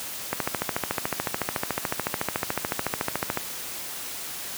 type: click train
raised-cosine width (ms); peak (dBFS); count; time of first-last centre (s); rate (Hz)
0.5; -9; 43; 0.33-3.373; 13.8
effects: white hiss -35 dBFS RMS until 4.57 s + high-pass 80 Hz 12 dB/octave